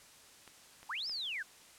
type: clicks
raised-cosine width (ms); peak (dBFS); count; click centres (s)
0.3; -36; 3; 0.477 / 0.83 / 1.096
type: linear two-way sweep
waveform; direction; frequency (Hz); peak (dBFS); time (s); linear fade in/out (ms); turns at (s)
sine; up then down; 762 to 5370 to 1437; -36; 0.89-1.43; 10; 1.08
effects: white hiss -58 dBFS RMS until 1.78 s + low-pass 10000 Hz 12 dB/octave